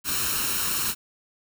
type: noise with comb filter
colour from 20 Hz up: white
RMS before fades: -26 dBFS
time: 0.04-0.95 s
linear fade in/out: 50 ms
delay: 0.73 ms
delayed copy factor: +0.65
effects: none